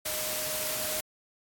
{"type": "tone in noise", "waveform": "sine", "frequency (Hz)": 618, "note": "D#5", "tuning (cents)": -12, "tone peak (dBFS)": -38, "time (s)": [0.05, 1.01], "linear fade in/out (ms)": 10, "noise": "white", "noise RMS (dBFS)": -32, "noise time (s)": [0.05, 1.01], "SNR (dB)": -9, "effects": ["AAC 64 kbps"]}